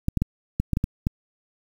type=clicks; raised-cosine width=5 ms; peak=-9 dBFS; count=8; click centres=0.084 / 0.173 / 0.22 / 0.6 / 0.733 / 0.771 / 0.841 / 1.069 s; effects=7-bit